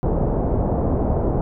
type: low-pass noise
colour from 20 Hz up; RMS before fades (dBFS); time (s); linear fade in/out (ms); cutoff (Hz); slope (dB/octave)
pink; -20; 0.03-1.41; 0; 770; 24
effects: none